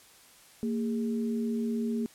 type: tone pair together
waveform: sine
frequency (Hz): 228.9 / 409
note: A#3 / G#4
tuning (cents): -31 / -26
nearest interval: minor seventh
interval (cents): 1005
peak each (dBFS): -28 / -36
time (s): 0.63-2.06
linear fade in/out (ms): 0
effects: white hiss -56 dBFS RMS until 2.14 s + low-pass 12000 Hz 12 dB/octave